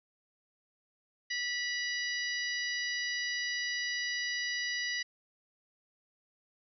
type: harmonic tone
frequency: 975 Hz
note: B5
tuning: 23 cents flat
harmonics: 2 / 3 / 4 / 5 / 6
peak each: -34 / -41 / -43 / -39 / -45 dBFS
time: 1.3-5.03 s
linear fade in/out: 10 ms
effects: none